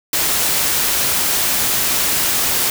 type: noise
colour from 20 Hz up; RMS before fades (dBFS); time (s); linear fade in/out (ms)
white; -17; 0.13-2.7; 2
effects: none